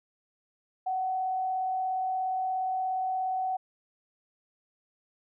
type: tone with frequency modulation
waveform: sine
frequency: 750 Hz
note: F#5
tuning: 23 cents sharp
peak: -27 dBFS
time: 0.86-3.57 s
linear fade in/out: 10 ms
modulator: 37 Hz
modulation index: 0.26
effects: none